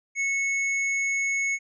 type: tone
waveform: square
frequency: 2200 Hz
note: C#7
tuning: 14 cents flat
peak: -24 dBFS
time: 0.15-1.59 s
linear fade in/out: 50 ms
effects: resampled to 16000 Hz